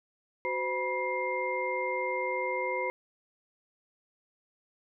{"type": "tone cluster", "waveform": "sine", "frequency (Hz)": [372.5, 513, 970, 2109], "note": ["F#4", "C5", "B5", "C7"], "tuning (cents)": [12, -34, -31, 13], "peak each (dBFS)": [-37, -33, -34, -34], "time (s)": [0.45, 2.9], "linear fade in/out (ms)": 0, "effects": []}